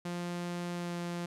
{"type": "tone with pitch glide", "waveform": "sawtooth", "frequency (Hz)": [174.8, 173.39], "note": ["F3", "F3"], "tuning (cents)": [2, -12], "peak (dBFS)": -31, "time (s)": [0.05, 1.26], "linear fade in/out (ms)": 5, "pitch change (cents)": -14, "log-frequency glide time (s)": [0.74, 0.95], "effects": ["low-pass 10000 Hz 12 dB/octave"]}